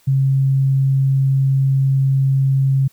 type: tone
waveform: sine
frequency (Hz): 135.2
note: C#3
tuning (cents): -43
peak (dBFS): -12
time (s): 0.07-2.88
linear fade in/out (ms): 10
effects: white hiss -55 dBFS RMS until 2.92 s